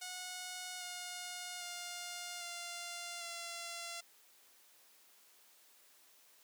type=tone with pitch steps; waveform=5% pulse; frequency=729 / 717.7 / 706.6 / 695.7 / 684.9 Hz; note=F#5 / F5 / F5 / F5 / F5; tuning=-26 / +47 / +20 / -7 / -34 cents; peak=-31 dBFS; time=0.01-4.01 s; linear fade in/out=10 ms; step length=800 ms; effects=white hiss -65 dBFS RMS until 6.43 s + high-pass 300 Hz 12 dB/octave